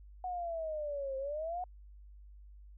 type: exponential two-way sweep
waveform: sine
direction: down then up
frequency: 740 to 528 to 740 Hz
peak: -35 dBFS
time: 0.24-1.64 s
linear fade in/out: 2 ms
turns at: 1.17 s
effects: added 50 Hz sine -51 dBFS peak until 2.77 s